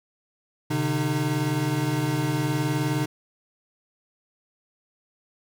square tone cluster, 129.3 / 148.7 / 305.9 Hz, C3 / D3 / D#4, -20 / +22 / -29 cents, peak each -28 dBFS, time 0.7-3.06 s, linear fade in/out 10 ms, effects none

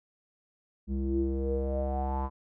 square tone with low-pass filter sweep, 67.1 Hz, C2, 44 cents sharp, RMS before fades -30 dBFS, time 0.87-2.3 s, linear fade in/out 50 ms, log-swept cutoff 250 to 1000 Hz, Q 8.8, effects none

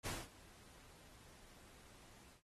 pink noise with ADSR envelope, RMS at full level -42 dBFS, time 0.03-2.42 s, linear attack 35 ms, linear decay 210 ms, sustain -21 dB, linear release 100 ms, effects noise-tail reverb RT60 0.1 s tail -21 dB re dry + AAC 32 kbps

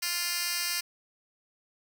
10% pulse tone with high-pass filter, 349.2 Hz, F4, in tune, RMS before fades -31 dBFS, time 0.02-0.81 s, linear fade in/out 10 ms, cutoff 3400 Hz, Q 0.99, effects none

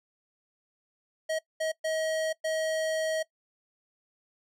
square tone bursts at uneven times, 635 Hz, D#5, 35 cents sharp, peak -28 dBFS, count 4, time 1.29-1.39 / 1.6-1.72 / 1.84-2.33 / 2.44-3.23 s, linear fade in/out 10 ms, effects noise-tail reverb RT60 0.1 s tail -21 dB re dry + low-pass 10000 Hz 12 dB/octave

